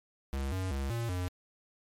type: tone with pitch steps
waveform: square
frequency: 68 / 93.6 / 68.3 / 116.7 / 90.3 Hz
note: C#2 / F#2 / C#2 / A#2 / F#2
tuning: -33 / +20 / -25 / +2 / -42 cents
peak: -32 dBFS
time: 0.33-1.28 s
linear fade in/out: 0 ms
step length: 190 ms
effects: MP3 64 kbps